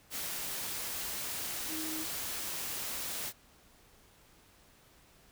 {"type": "tone in noise", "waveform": "sine", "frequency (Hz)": 315.5, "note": "D#4", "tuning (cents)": 24, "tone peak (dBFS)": -39, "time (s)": [1.68, 2.06], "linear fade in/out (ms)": 50, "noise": "white", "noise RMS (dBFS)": -38, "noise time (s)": [0.1, 3.33], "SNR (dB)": -4, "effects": ["pink hiss -62 dBFS RMS until 5.31 s"]}